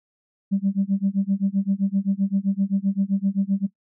sine tone with tremolo, 196 Hz, G3, in tune, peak -15 dBFS, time 0.51-3.67 s, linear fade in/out 20 ms, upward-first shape sine, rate 7.7 Hz, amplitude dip 100%, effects noise-tail reverb RT60 0.1 s tail -19 dB re dry + tanh soft clip ceiling -12 dBFS

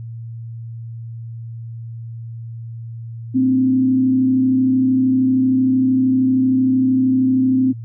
sine tone with frequency modulation, 260 Hz, C4, 11 cents flat, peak -12 dBFS, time 3.34-7.73 s, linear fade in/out 20 ms, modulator 33 Hz, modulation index 0.3, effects noise-tail reverb RT60 0.1 s tail -25 dB re dry + added 115 Hz sine -28 dBFS peak until 7.84 s

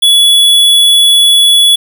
square tone, 3399 Hz, G#7, 39 cents sharp, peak -4 dBFS, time 0.02-1.76 s, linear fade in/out 10 ms, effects none

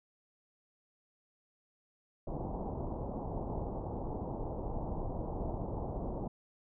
pink low-pass noise, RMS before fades -38 dBFS, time 2.27-6.28 s, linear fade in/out 5 ms, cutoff 930 Hz, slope 48 dB/octave, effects none

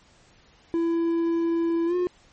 triangle tone with pitch glide, 334.3 to 358.3 Hz, E4 to F4, +24 to +44 cents, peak -19 dBFS, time 0.74-2.07 s, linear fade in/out 0 ms, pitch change +120 cents, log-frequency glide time 1.86-1.95 s, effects pink hiss -57 dBFS RMS until 2.32 s + MP3 32 kbps

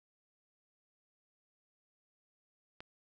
click, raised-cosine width 0.3 ms, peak -30 dBFS, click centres 2.805 s, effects none

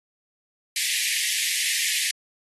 pink high-pass noise, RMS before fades -25 dBFS, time 0.76-2.11 s, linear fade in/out 2 ms, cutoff 1800 Hz, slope 96 dB/octave, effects AAC 32 kbps

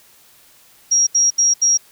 sine tone bursts, 5650 Hz, F8, 19 cents sharp, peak -11 dBFS, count 4, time 0.91-1.775 s, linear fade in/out 10 ms, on 160 ms, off 75 ms, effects white hiss -50 dBFS RMS until 1.91 s

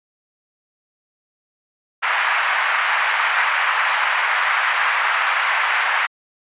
white band-pass noise, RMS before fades -19 dBFS, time 2.02-6.07 s, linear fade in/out 20 ms, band 880 to 2200 Hz, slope 24 dB/octave, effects resampled to 8000 Hz

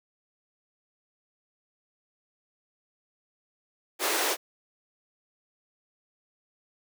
pink high-pass noise, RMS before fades -27 dBFS, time 3.99-4.37 s, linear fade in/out 50 ms, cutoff 330 Hz, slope 48 dB/octave, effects none

